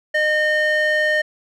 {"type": "tone with band-pass filter", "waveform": "square", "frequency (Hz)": 611, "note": "D#5", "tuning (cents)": -32, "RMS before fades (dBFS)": -18, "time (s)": [0.14, 1.22], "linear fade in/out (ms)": 10, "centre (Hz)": 1500, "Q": 3.4, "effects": []}